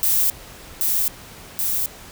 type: noise with echo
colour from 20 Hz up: violet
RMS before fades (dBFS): -18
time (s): 0.03-0.3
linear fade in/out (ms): 0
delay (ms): 780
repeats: 2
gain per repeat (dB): -2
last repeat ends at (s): 1.86
effects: pink hiss -41 dBFS RMS until 2.11 s